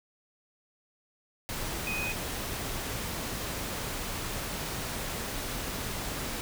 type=tone in noise; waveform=sine; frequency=2502 Hz; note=D#7; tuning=9 cents sharp; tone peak=-32 dBFS; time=1.87-2.12 s; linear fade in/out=0 ms; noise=pink; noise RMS=-35 dBFS; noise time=1.49-6.41 s; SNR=0 dB; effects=none